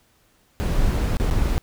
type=noise with dropouts; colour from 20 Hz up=brown; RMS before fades=-20 dBFS; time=0.6-1.58 s; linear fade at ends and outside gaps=0 ms; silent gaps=1.169-1.199 / 1.302-1.311 s; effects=pink hiss -61 dBFS RMS until 1.62 s